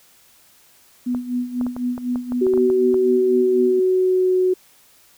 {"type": "tone with tremolo", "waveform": "sine", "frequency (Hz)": 246.9, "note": "B3", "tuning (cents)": 0, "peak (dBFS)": -18, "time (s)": [1.06, 3.8], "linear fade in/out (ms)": 10, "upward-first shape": "sine", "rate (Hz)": 4, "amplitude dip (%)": 75}
{"type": "clicks", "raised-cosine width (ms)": 1, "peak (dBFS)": -19, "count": 12, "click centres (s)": [1.148, 1.612, 1.666, 1.765, 1.979, 2.158, 2.321, 2.467, 2.537, 2.576, 2.701, 2.943]}
{"type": "tone with pitch glide", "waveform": "sine", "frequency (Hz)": [376.4, 368.9], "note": ["F#4", "F#4"], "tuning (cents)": [30, -5], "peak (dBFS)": -14, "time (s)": [2.41, 4.54], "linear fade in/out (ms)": 10, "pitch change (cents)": -35, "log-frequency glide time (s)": [3.08, 4.36]}
{"effects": ["white hiss -53 dBFS RMS until 5.17 s"]}